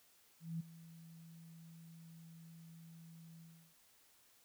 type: tone with ADSR envelope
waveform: sine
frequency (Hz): 164.81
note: E3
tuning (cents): 0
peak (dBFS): -37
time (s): 0.4-3.75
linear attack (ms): 200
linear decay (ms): 13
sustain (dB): -17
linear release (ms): 350
effects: white hiss -69 dBFS RMS until 4.44 s